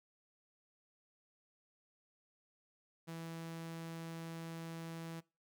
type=tone; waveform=sawtooth; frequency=164.81 Hz; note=E3; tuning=in tune; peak=-40 dBFS; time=3.07-5.21 s; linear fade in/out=20 ms; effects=noise-tail reverb RT60 0.3 s tail -23 dB re dry